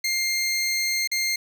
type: tone with dropouts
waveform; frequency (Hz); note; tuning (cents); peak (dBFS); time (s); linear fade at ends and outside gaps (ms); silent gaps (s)
20% pulse; 2112; C7; +16; -17; 0.04-1.36; 5; 1.075-1.115
effects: none